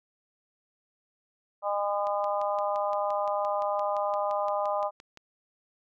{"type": "harmonic tone", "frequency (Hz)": 203.3, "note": "G#3", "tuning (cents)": -37, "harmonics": [3, 4, 5, 6], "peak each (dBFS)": [-29, -31, -33, -35], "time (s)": [1.62, 4.91], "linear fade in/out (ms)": 50}
{"type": "click train", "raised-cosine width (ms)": 0.2, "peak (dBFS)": -29, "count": 19, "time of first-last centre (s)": [2.07, 5.173], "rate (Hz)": 5.8}
{"effects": []}